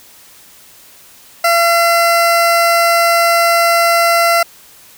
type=tone; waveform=20% pulse; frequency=680 Hz; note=F5; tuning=46 cents flat; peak=-4 dBFS; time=1.44-4.43 s; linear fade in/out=5 ms; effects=white hiss -42 dBFS RMS until 4.97 s